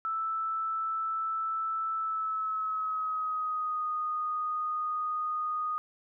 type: tone with pitch glide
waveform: sine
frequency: 1318.5 to 1237.3 Hz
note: E6 to D#6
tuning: 0 to -10 cents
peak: -29 dBFS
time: 0.05-5.78 s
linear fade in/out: 0 ms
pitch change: -110 cents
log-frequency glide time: 1.95-3.89 s
effects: none